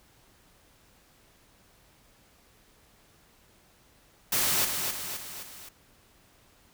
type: noise with echo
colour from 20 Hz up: white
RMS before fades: -26 dBFS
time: 4.32-4.65 s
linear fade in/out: 5 ms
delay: 260 ms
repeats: 4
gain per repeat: -5 dB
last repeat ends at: 5.69 s
effects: pink hiss -61 dBFS RMS until 6.73 s